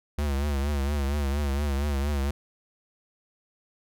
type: tone with vibrato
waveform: square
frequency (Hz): 71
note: C#2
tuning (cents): +42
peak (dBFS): -25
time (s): 0.18-2.31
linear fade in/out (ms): 5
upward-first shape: triangle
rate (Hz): 4.3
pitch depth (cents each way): 95
effects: none